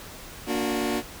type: chord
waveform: sawtooth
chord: Bb augmented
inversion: none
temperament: just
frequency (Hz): 233.1 / 291.4 / 364.2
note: Bb3 / D4 / F#4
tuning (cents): 0 / -13 / -27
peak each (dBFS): -25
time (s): 0.46-1.03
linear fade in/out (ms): 50
effects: pink hiss -42 dBFS RMS until 1.2 s